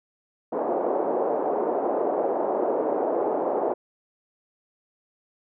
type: band-pass noise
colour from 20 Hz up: pink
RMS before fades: -25 dBFS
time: 0.52-3.74 s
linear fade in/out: 10 ms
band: 360 to 770 Hz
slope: 24 dB/octave
effects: none